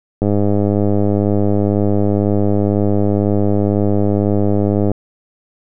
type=click train; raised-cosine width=2 ms; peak=-3 dBFS; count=480; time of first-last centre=0.22-4.916 s; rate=102 Hz; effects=none